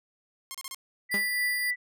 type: tone bursts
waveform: 5% pulse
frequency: 1066 Hz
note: C6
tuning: 32 cents sharp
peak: -24 dBFS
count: 4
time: 0.51-0.746 s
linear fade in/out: 0 ms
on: 35 ms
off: 32 ms
type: tone with tremolo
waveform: sine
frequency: 1975.5 Hz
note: B6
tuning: in tune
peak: -24 dBFS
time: 1.09-1.76 s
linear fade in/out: 50 ms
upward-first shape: triangle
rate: 3.5 Hz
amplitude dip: 40%
type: tone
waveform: 15% pulse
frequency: 4790 Hz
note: D8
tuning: 33 cents sharp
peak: -27 dBFS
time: 1.11-1.71 s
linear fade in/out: 10 ms
type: tone with exponential decay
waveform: sawtooth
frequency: 201.6 Hz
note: G3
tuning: 49 cents sharp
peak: -25 dBFS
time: 1.14-1.29 s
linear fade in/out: 2 ms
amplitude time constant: 31 ms
effects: none